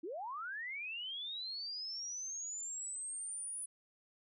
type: linear sweep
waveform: sine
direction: up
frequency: 290 to 9970 Hz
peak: -40 dBFS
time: 0.03-3.66 s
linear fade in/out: 10 ms
effects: none